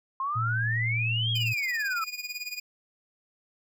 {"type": "exponential two-way sweep", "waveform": "sine", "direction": "up then down", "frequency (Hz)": [1051, 3322, 1277], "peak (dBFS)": -27, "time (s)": [0.2, 2.04], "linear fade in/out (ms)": 2, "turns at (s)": 1.31}
{"type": "tone", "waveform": "sine", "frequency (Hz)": 114.7, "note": "A#2", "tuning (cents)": -28, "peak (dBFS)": -27, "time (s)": [0.35, 1.54], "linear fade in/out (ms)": 20}
{"type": "tone with tremolo", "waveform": "25% pulse", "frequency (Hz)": 2454, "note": "D#7", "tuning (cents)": -25, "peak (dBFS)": -27, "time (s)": [1.35, 2.6], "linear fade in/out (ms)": 5, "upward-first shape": "sine", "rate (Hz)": 18, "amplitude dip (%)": 80}
{"effects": []}